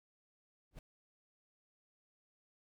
brown noise with exponential growth, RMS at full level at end -41 dBFS, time 0.71-0.79 s, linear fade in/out 2 ms, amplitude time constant 16 ms, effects none

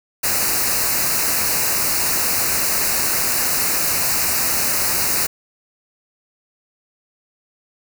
white band-stop noise, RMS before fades -19 dBFS, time 0.23-5.27 s, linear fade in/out 10 ms, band 2800 to 4000 Hz, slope 96 dB/octave, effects none

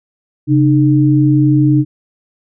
sine tone pair together, 135.1 / 303.3 Hz, C#3 / D#4, -44 / -44 cents, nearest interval octave + major second, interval 1400 cents, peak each -10 dBFS, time 0.47-1.85 s, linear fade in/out 50 ms, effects none

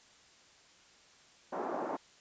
white band-pass noise, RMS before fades -37 dBFS, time 1.52-1.97 s, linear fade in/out 10 ms, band 240 to 1000 Hz, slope 24 dB/octave, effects white hiss -61 dBFS RMS until 2.2 s + resampled to 16000 Hz

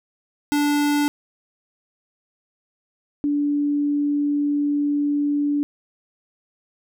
square / sine tone pair in turn, 291.7 / 290.1 Hz, D4 / D4, -12 / -21 cents, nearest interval unison, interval 9 cents, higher first, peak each -18 dBFS, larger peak neither, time 0.52-1.08 / 3.24-5.63 s, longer second, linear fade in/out 0 ms, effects none

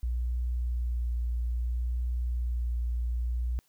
sine tone with vibrato, 60 Hz, B1, 49 cents flat, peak -27 dBFS, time 0.03-3.59 s, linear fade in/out 0 ms, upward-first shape sine, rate 0.61 Hz, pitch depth 18 cents each way, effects white hiss -69 dBFS RMS until 3.68 s

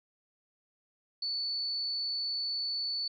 sine tone, 4468 Hz, C#8, 13 cents sharp, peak -31 dBFS, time 1.22-3.08 s, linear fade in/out 5 ms, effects none

